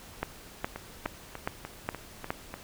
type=two click trains; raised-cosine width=0.5 ms; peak=-22 / -14 dBFS; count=7 / 6; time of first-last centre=0.76-2.54 / 0.23-2.305 s; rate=3.37 / 2.41 Hz; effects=pink hiss -49 dBFS RMS until 2.63 s